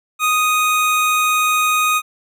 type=tone; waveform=25% pulse; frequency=1244.5 Hz; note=D#6; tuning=in tune; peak=-10 dBFS; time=0.19-2.02 s; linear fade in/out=50 ms; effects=none